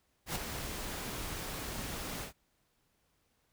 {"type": "noise with ADSR envelope", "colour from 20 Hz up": "pink", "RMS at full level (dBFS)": -33, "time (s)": [0.26, 2.33], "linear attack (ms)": 96, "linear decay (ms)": 9, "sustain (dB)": -7, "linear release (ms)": 110, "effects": ["pink hiss -75 dBFS RMS until 3.52 s"]}